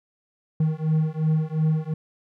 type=beating tone pair; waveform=triangle; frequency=155.56 / 158.36 Hz; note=D#3 / D#3; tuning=0 / +31 cents; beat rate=2.8 Hz; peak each=-21 dBFS; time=0.6-1.94 s; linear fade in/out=5 ms; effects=none